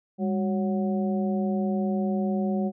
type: harmonic tone with a mistuned harmonic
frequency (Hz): 185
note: F#3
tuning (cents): 0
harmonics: 1 / 2 / 3 / 4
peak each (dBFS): -24 / -32 / -34 / -36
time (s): 0.18-2.72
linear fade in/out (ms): 50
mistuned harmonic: 1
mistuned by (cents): +140
effects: none